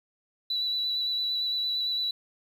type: tone with vibrato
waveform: triangle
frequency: 3951 Hz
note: B7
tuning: in tune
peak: -23 dBFS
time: 0.5-2.11 s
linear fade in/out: 5 ms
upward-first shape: square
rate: 8.8 Hz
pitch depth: 12 cents each way
effects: tanh soft clip ceiling -24 dBFS + 10-bit